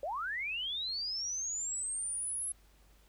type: linear sweep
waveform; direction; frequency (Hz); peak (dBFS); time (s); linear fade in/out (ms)
sine; up; 523.3 to 11000; -34; 0.03-2.52; 2
effects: added 50 Hz sine -61 dBFS peak until 3.08 s + pink hiss -67 dBFS RMS until 3.08 s